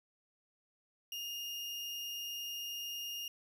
35% pulse tone, 2833 Hz, F7, 24 cents sharp, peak -38 dBFS, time 1.12-3.28 s, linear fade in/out 2 ms, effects none

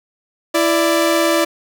sawtooth tone pair together, 332.5 / 587.3 Hz, E4 / D5, +15 / 0 cents, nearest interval minor seventh, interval 985 cents, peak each -12 dBFS, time 0.54-1.45 s, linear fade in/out 10 ms, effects none

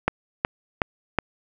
click train, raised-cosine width 0.5 ms, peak -4 dBFS, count 4, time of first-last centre 0.08-1.187 s, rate 2.71 Hz, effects none

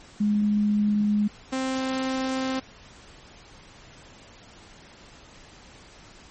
sine / sawtooth tone pair in turn, 208.3 / 262.4 Hz, G#3 / C4, +5 / +5 cents, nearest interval major third, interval 400 cents, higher second, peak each -19 / -21 dBFS, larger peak first, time 0.2-1.28 / 1.52-2.6 s, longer neither, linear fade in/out 10 ms, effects pink hiss -49 dBFS RMS until 6.3 s + MP3 32 kbps

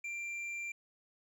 sine tone with hard clipping, 2368 Hz, D7, 14 cents sharp, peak -39 dBFS, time 0.04-0.72 s, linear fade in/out 5 ms, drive 5 dB, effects none

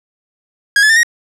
45% pulse tone with pitch steps, 1643 / 1717.7 / 1795.8 / 1877.5 Hz, G#6 / A6 / A6 / A#6, -19 / -42 / +35 / +12 cents, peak -7 dBFS, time 0.76-1.032 s, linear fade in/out 2 ms, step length 68 ms, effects low-pass 9000 Hz 12 dB/octave + 7-bit

